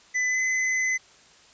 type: tone with pitch glide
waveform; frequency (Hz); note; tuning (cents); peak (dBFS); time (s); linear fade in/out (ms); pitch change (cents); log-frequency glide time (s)
square; 2003 to 2031; B6 to B6; +24 to +48; -23; 0.14-0.98; 20; +24; 0.29-0.39
effects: white hiss -54 dBFS RMS until 1.53 s + resampled to 16000 Hz